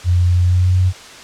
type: tone with pitch glide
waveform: sine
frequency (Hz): 88.7 to 91.93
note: F2 to F#2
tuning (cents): +27 to -11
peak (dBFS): -10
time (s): 0.04-0.93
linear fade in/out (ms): 50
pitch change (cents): +62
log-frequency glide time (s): 0.35-0.78
effects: white hiss -36 dBFS RMS until 1.23 s + low-pass 6000 Hz 12 dB/octave